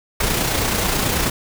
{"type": "noise with amplitude modulation", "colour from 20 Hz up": "pink", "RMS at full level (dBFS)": -18, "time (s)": [0.2, 1.3], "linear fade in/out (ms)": 5, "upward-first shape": "sine", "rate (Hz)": 29.2, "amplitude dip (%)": 40, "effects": []}